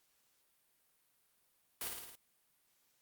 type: noise with echo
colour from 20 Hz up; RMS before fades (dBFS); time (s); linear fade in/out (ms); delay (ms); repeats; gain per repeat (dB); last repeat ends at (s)
white; -40; 1.81-1.88; 2; 55; 5; -3; 2.155
effects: white hiss -75 dBFS RMS until 3.01 s + Opus 48 kbps